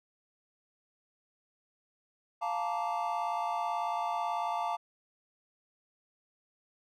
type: chord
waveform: triangle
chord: Bb major seventh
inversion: second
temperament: just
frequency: 699.2 / 874.1 / 932.3 / 1165.4 Hz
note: F5 / A5 / Bb5 / D6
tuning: +2 / -12 / 0 / -14 cents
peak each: -33 / -33 / -36 / -36 dBFS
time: 2.41-4.77 s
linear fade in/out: 20 ms
effects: none